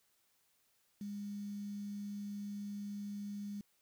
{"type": "tone with quantisation", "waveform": "sine", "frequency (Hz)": 203.6, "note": "G#3", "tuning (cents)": -34, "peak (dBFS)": -40, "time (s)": [1.01, 3.61], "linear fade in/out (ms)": 2, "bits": 10, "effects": ["white hiss -75 dBFS RMS until 3.81 s"]}